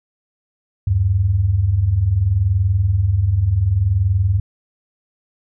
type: tone pair together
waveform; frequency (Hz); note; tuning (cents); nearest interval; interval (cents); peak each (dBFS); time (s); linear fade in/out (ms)
sine; 77.8 / 98.46; D#2 / G2; 0 / +8; major third; 408; -20 / -14; 0.87-4.4; 5
effects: none